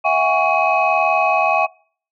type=tone cluster; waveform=sine; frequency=653 / 732 / 813 / 1119 / 2529 Hz; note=E5 / F#5 / G#5 / C#6 / D#7; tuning=-17 / -19 / -37 / +16 / +28 cents; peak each=-19 dBFS; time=0.04-1.67 s; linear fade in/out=20 ms; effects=noise-tail reverb RT60 0.5 s tail -26 dB re dry + tanh soft clip ceiling -5 dBFS